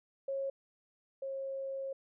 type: tone pair in turn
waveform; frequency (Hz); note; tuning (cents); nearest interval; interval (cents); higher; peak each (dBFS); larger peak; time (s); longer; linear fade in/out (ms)
sine; 545 / 540.6; C#5 / C#5; -29 / -44; unison; 15; first; -33 / -36; first; 0.28-0.5 / 1.22-1.93; second; 5
effects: none